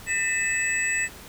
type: tone cluster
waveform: sine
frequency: 1802 / 1981 / 2603 / 7840 Hz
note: A6 / B6 / E7 / B8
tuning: +41 / +5 / -22 / -14 cents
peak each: -28 dBFS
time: 0.06-1.09 s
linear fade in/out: 50 ms
effects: pink hiss -44 dBFS RMS until 1.28 s